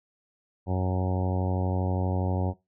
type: harmonic tone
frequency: 92.4 Hz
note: F#2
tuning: 2 cents flat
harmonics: 1 / 2 / 3 / 4 / 5 / 6 / 7 / 8 / 9 / 10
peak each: -26 / -31 / -35 / -36 / -39 / -37 / -42 / -38 / -40 / -44 dBFS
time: 0.66-2.54 s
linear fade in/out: 50 ms
effects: noise-tail reverb RT60 0.2 s tail -18 dB re dry

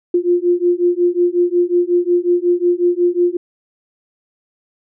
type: beating tone pair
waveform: sine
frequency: 349.2 / 354.7 Hz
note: F4 / F4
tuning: 0 / +27 cents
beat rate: 5.5 Hz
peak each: -15 dBFS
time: 0.14-3.37 s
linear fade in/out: 5 ms
effects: none

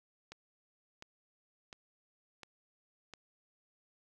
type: click train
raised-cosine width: 0.2 ms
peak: -30 dBFS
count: 5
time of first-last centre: 0.32-3.137 s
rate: 1.42 Hz
effects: 11-bit

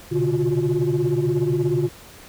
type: tone cluster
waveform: sine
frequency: 123.3 / 131.8 / 144.6 / 350.9 / 367.6 Hz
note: B2 / C3 / D3 / F4 / F#4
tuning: -2 / +13 / -27 / +8 / -11 cents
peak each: -27 / -29 / -22 / -20 / -25 dBFS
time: 0.11-1.89 s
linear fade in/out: 20 ms
effects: tanh soft clip ceiling -12 dBFS + pink hiss -44 dBFS RMS until 2.28 s

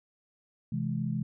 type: chord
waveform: sine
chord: C augmented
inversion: none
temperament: equal with one note detuned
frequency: 130.81 / 164.81 / 211.3 Hz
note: C3 / E3 / G#3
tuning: 0 / 0 / +30 cents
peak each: -33 dBFS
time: 0.72-1.23 s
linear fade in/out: 5 ms
effects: none

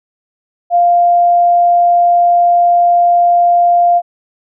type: tone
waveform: sine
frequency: 698 Hz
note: F5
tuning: 1 cent flat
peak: -6 dBFS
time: 0.7-4.02 s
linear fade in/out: 50 ms
effects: none

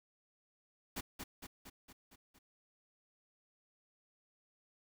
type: noise with echo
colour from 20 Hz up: pink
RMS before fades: -41 dBFS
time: 0.96-1.01 s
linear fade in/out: 10 ms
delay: 230 ms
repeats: 6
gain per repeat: -4 dB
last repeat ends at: 2.39 s
effects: none

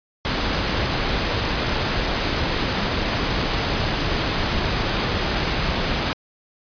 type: noise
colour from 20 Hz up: pink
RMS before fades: -22 dBFS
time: 0.25-6.13 s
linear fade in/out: 0 ms
effects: resampled to 11025 Hz

